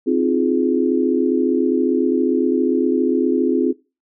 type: chord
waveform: sine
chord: F minor seventh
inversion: second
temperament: just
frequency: 261.9 / 314.3 / 349.2 / 419.1 Hz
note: C4 / Eb4 / F4 / Ab4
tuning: +2 / +18 / 0 / +16 cents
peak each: -18 / -23 / -19 / -21 dBFS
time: 0.06-3.73 s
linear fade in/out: 20 ms
effects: noise-tail reverb RT60 0.3 s tail -22 dB re dry